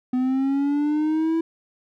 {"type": "linear sweep", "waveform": "triangle", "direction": "up", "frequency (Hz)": [250.5, 330], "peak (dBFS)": -17, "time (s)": [0.13, 1.41], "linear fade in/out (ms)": 5, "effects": []}